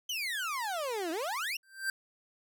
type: exponential two-way sweep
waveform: 30% pulse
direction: down then up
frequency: 3136 to 311.1 to 2886 Hz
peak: -30 dBFS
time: 0.09-1.57 s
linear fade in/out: 5 ms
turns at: 1.11 s
type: tone with exponential growth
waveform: square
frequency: 1568 Hz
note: G6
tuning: in tune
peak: -28 dBFS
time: 1.63-1.9 s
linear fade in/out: 2 ms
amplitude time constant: 57 ms
effects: none